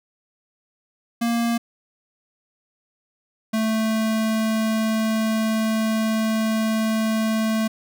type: tone pair in turn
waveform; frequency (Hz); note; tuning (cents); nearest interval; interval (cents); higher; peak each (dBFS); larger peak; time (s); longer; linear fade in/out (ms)
square; 233.5 / 220.4; A#3 / A3; +3 / +3; minor second; 100; first; -20; neither; 1.21-1.58 / 3.53-7.68; second; 10
effects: none